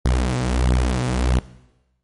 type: beating tone pair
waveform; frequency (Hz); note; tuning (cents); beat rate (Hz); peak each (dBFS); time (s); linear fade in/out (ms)
sawtooth; 61.74 / 63.24; B1 / B1; 0 / +42; 1.5; -16; 0.05-1.39; 5
effects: noise-tail reverb RT60 1.0 s tail -18 dB re dry + MP3 48 kbps